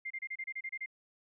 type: tone bursts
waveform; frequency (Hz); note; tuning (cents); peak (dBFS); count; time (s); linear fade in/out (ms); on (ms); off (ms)
sine; 2103; C7; +8; -36; 10; 0.05-0.861; 10; 55; 29
effects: none